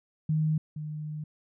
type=tone pair in turn; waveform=sine; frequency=155.56 / 152.36 Hz; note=D#3 / D#3; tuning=0 / -36 cents; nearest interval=unison; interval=36 cents; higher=first; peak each=-23 / -33 dBFS; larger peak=first; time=0.29-0.58 / 0.76-1.24 s; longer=second; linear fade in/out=5 ms; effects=none